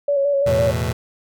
sine tone with vibrato, 563 Hz, C#5, 27 cents sharp, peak -15 dBFS, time 0.08-0.71 s, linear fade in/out 5 ms, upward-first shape square, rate 5.9 Hz, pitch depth 28 cents each way
sawtooth chord, E suspended fourth, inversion none, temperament just, 82.41 / 109.88 / 123.61 Hz, E2 / A2 / B2, 0 / -2 / +2 cents, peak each -20 dBFS, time 0.46-0.93 s, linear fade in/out 10 ms
effects none

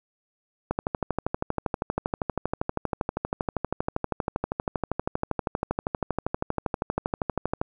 click train, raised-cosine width 1 ms, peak -11 dBFS, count 88, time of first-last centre 0.71-7.615 s, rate 12.6 Hz, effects none

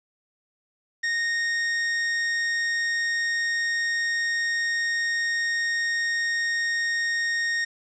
45% pulse tone, 1855 Hz, A#6, 9 cents flat, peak -23 dBFS, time 1.03-7.65 s, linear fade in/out 10 ms, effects resampled to 16000 Hz + 9-bit

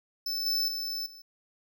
square tone with level steps, 5274 Hz, E8, in tune, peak -30 / -26 / -32 / -47 dBFS, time 0.26-1.22 s, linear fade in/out 5 ms, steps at 0.46 / 0.68 / 1.06 s, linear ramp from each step 2 ms, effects none

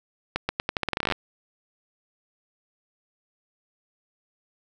accelerating click train, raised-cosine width 0.3 ms, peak -8 dBFS, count 17, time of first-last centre 0.36-1.123 s, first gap 130 ms, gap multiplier 0.84, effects none

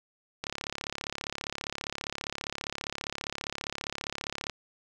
click train, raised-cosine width 0.2 ms, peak -16 dBFS, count 143, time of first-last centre 0.44-4.497 s, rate 35 Hz, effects none

